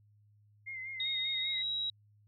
sine tone with vibrato, 2093 Hz, C7, in tune, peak -39 dBFS, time 0.66-1.63 s, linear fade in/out 20 ms, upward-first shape sine, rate 5.1 Hz, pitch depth 42 cents each way
sine tone with pitch glide, 3729 to 3852 Hz, A#7 to B7, 0 to -44 cents, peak -32 dBFS, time 1-1.9 s, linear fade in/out 2 ms, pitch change +56 cents, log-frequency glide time 1.34-1.66 s
effects added 104 Hz sine -62 dBFS peak until 2.27 s

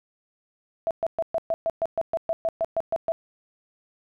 sine tone bursts, 659.3 Hz, E5, in tune, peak -21 dBFS, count 15, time 0.87-3.12 s, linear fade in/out 0 ms, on 38 ms, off 120 ms, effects none

